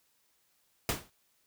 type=noise with exponential decay; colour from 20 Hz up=pink; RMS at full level=-27 dBFS; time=0.89-1.1 s; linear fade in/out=1 ms; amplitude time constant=44 ms; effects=white hiss -72 dBFS RMS until 1.46 s